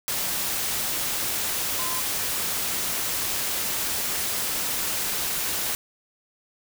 sine tone in noise, 1031 Hz, C6, 26 cents flat, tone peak -33 dBFS, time 1.79-2 s, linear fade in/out 0 ms, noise white, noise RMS -27 dBFS, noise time 0.08-5.75 s, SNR -9 dB, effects none

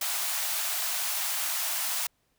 white high-pass noise, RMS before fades -30 dBFS, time 0.01-2.07 s, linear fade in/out 5 ms, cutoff 610 Hz, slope 96 dB/octave, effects pink hiss -72 dBFS RMS until 2.38 s

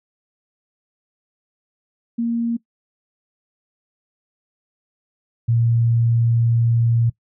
sine tone pair in turn, 233.1 / 116.55 Hz, A#3 / A#2, 0 / 0 cents, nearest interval octave, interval 1200 cents, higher first, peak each -18 / -14 dBFS, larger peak second, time 2.18-2.57 / 5.48-7.1 s, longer second, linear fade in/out 10 ms, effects noise-tail reverb RT60 0.1 s tail -20 dB re dry

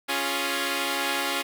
5% pulse chord, Db major, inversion none, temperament equal, 277.2 / 349.2 / 415.3 Hz, Db4 / F4 / Ab4, 0 / 0 / 0 cents, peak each -17 / -18 / -21 dBFS, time 0.08-1.43 s, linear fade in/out 20 ms, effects none

